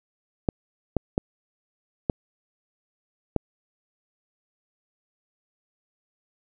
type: clicks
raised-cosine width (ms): 2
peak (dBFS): -8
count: 5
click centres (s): 0.488 / 0.967 / 1.179 / 2.098 / 3.363
effects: none